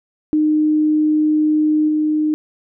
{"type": "tone with level steps", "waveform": "sine", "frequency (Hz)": 306.1, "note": "D#4", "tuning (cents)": -28, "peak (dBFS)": [-12, -14], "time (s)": [0.33, 2.34], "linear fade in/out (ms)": 0, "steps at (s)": 1.88, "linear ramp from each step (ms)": 10, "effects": []}